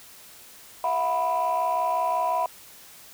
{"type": "chord", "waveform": "sine", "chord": "E suspended second", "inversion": "none", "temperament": "equal with one note detuned", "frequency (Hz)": [659.3, 724.8, 987.8], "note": ["E5", "F#5", "B5"], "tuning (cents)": [0, -36, 0], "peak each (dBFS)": [-27, -26, -23], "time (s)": [0.84, 2.46], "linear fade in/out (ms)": 2, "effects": ["tanh soft clip ceiling -17 dBFS", "white hiss -48 dBFS RMS until 3.13 s"]}